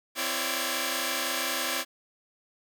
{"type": "tone cluster", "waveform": "5% pulse", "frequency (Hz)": [260.8, 338.2, 555, 586, 1639], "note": ["C4", "E4", "C#5", "D5", "G#6"], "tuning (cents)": [-5, 44, 2, -4, -23], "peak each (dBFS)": -23, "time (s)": [0.15, 1.85], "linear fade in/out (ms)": 50, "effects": []}